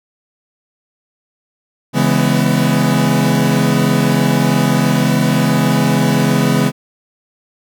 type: chord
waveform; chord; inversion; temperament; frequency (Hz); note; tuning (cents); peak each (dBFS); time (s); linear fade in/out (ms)
40% pulse; C# minor seventh; none; equal with one note detuned; 138.59 / 164.81 / 207.7 / 251; C#3 / E3 / G#3 / B3; 0 / 0 / 0 / +28; -16; 1.93-6.72; 50
effects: none